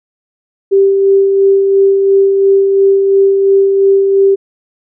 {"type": "tone with tremolo", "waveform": "sine", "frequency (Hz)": 392, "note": "G4", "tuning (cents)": 0, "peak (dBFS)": -4, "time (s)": [0.71, 4.36], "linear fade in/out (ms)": 20, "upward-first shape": "sine", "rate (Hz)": 2.9, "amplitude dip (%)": 35, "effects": []}